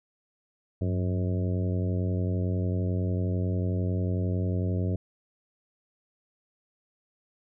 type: harmonic tone with a mistuned harmonic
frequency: 91.1 Hz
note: F#2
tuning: 26 cents flat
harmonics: 1 / 2 / 3 / 4 / 5 / 6 / 7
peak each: -26 / -32 / -36 / -38 / -40 / -42 / -43 dBFS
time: 0.81-4.96 s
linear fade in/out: 5 ms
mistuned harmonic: 1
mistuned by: +79 cents
effects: none